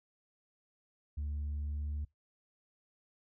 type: tone with pitch glide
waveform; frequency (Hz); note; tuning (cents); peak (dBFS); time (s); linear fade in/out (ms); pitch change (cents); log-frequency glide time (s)
sine; 73.42 to 73.93; D2 to D2; 0 to +12; -32; 1.17-2.05; 10; +12; 1.59-1.92
effects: noise-tail reverb RT60 0.2 s tail -26 dB re dry + tanh soft clip ceiling -33 dBFS